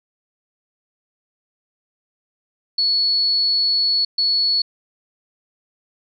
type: tone bursts at uneven times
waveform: sine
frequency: 4400 Hz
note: C#8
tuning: 14 cents flat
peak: -15 dBFS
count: 2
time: 2.78-4.05 / 4.18-4.62 s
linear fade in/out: 5 ms
effects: none